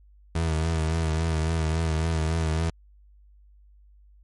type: tone with vibrato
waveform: 30% pulse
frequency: 80.5 Hz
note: E2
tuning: 41 cents flat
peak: -20 dBFS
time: 0.35-2.7 s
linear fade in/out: 5 ms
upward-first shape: sine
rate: 3.6 Hz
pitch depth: 45 cents each way
effects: added 50 Hz sine -51 dBFS peak until 4.23 s + MP3 48 kbps